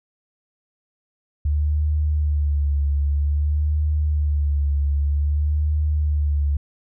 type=tone with vibrato; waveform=sine; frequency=73.42 Hz; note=D2; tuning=in tune; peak=-17 dBFS; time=1.45-6.57 s; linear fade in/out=5 ms; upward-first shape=sine; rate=0.52 Hz; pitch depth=53 cents each way; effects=none